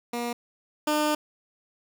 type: tone pair in turn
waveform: 15% pulse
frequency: 238.7 / 301.6 Hz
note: A#3 / D4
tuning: +41 / +46 cents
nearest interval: major third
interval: 405 cents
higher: second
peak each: -22 / -16 dBFS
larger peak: second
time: 0.13-0.33 / 0.87-1.15 s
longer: second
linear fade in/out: 5 ms
effects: none